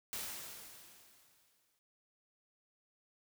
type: noise with exponential decay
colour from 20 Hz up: white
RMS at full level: -40 dBFS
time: 0.13-1.79 s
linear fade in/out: 0 ms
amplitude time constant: 360 ms
effects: none